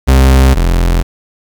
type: tone pair in turn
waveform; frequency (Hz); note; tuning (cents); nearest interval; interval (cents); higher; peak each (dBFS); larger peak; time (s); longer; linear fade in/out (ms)
40% pulse; 66 / 43.08; C2 / F1; +16 / -23; perfect fifth; 739; first; -3 / -7; first; 0.07-0.55 / 0.55-1.03; neither; 20
effects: 7-bit